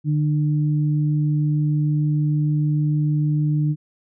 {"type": "tone pair together", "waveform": "sine", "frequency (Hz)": [149.99, 301.1], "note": ["D3", "D4"], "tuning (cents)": [37, 43], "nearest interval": "octave", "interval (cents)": 1206, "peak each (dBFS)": [-17, -27], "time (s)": [0.04, 3.76], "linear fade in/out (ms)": 50, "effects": []}